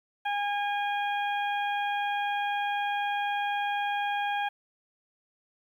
harmonic tone, 816 Hz, G#5, 31 cents flat, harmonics 1 / 2 / 3 / 4, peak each -28 / -34 / -38 / -40 dBFS, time 0.25-4.49 s, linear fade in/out 10 ms, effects 10-bit

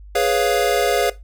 square chord, C# dominant seventh, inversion second, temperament equal, 415.3 / 493.9 / 554.4 / 698.5 Hz, G#4 / B4 / C#5 / E#5, 0 / 0 / 0 / 0 cents, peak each -22 dBFS, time 0.15-1.1 s, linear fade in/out 5 ms, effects noise-tail reverb RT60 0.2 s tail -17 dB re dry + added 50 Hz sine -37 dBFS peak until 1.23 s

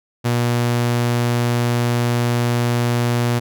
sawtooth tone, 120 Hz, B2, 49 cents flat, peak -12 dBFS, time 0.24-3.4 s, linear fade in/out 20 ms, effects none

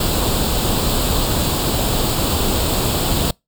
pink noise with comb filter, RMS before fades -18 dBFS, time 0-3.31 s, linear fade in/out 5 ms, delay 0.25 ms, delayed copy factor +0.65, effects noise-tail reverb RT60 0.2 s tail -26 dB re dry

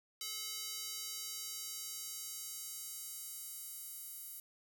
square tone with high-pass filter sweep, 430 Hz, A4, 40 cents flat, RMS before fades -45 dBFS, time 0.21-4.4 s, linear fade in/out 2 ms, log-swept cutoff 4100 to 11000 Hz, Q 1.1, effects none

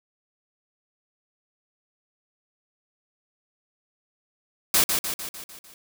white noise with echo, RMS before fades -19 dBFS, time 4.74-4.84 s, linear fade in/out 2 ms, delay 150 ms, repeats 6, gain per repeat -5 dB, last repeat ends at 5.74 s, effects none

